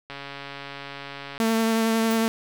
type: click train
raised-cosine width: 0.3 ms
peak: -20 dBFS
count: 180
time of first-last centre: 0.1-1.379 s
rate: 140 Hz
type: tone with vibrato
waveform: sawtooth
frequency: 224.8 Hz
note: A3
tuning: 37 cents sharp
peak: -16 dBFS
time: 1.4-2.28 s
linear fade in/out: 0 ms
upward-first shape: triangle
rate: 11 Hz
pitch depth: 17 cents each way
type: noise with exponential decay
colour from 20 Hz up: violet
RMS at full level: -33 dBFS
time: 2.11-2.25 s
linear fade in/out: 0 ms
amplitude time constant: 29 ms
effects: none